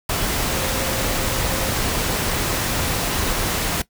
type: tone in noise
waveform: sine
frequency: 530 Hz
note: C5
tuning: 22 cents sharp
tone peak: -31 dBFS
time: 0.5-1.7 s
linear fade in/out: 5 ms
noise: pink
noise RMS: -22 dBFS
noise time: 0.09-3.82 s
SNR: -12 dB
effects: noise-tail reverb RT60 0.1 s tail -18 dB re dry